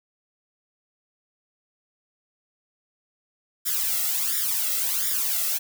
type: noise with flanger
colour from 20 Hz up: blue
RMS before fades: -25 dBFS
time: 3.65-5.59 s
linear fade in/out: 20 ms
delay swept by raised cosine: 0.56 to 1.53 ms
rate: 1.4 Hz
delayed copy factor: +0.9
effects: none